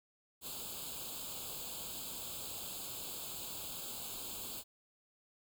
white noise with comb filter, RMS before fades -44 dBFS, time 0.41-4.64 s, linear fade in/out 50 ms, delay 0.26 ms, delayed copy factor +0.95, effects none

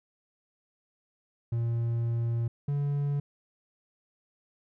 triangle tone pair in turn, 116.7 / 143.07 Hz, A#2 / D3, +2 / -45 cents, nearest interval major third, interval 353 cents, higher second, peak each -24 dBFS, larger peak neither, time 1.52-2.48 / 2.68-3.2 s, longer first, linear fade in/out 5 ms, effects none

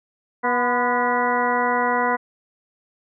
harmonic tone with a mistuned harmonic, 243.7 Hz, B3, 23 cents flat, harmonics 1 / 2 / 3 / 4 / 5 / 6 / 7 / 8, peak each -28 / -25 / -25 / -22 / -31 / -27 / -36 / -27 dBFS, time 0.43-2.17 s, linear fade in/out 20 ms, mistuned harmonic 4, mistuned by +44 cents, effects none

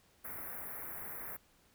white band-stop noise, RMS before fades -44 dBFS, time 0.24-1.37 s, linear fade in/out 10 ms, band 2100 to 11000 Hz, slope 48 dB/octave, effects pink hiss -68 dBFS RMS until 1.74 s

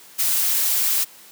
blue noise, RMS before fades -20 dBFS, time 0.18-1.05 s, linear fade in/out 20 ms, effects white hiss -46 dBFS RMS until 1.31 s + high-pass 150 Hz 12 dB/octave

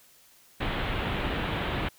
pink low-pass noise, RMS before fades -30 dBFS, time 0.6-1.89 s, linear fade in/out 10 ms, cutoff 3600 Hz, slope 48 dB/octave, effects white hiss -58 dBFS RMS until 1.98 s

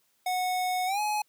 square tone with pitch glide, 734 to 843.1 Hz, F#5 to G#5, -14 to +26 cents, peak -27 dBFS, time 0.26-1.22 s, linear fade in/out 5 ms, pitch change +240 cents, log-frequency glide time 0.86-1 s, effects white hiss -70 dBFS RMS until 1.28 s + high-pass 80 Hz 12 dB/octave

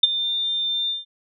sine tone with ADSR envelope, 3599 Hz, A7, 38 cents sharp, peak -7 dBFS, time 0.03-1.05 s, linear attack 6 ms, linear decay 22 ms, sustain -14 dB, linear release 160 ms, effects none

